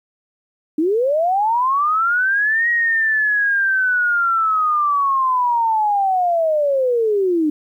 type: linear two-way sweep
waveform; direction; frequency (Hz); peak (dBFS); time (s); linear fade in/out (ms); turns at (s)
sine; up then down; 293.7 to 1900 to 293.7; -14; 0.78-7.5; 5; 2.69
effects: 9-bit